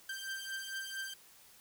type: beating tone pair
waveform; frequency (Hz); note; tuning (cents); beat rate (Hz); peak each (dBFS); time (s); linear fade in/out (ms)
sawtooth; 1568 / 1572.4; G6 / G6; 0 / +5; 4.4; -40 / -38; 0.09-1.14; 5
effects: white hiss -60 dBFS RMS until 1.6 s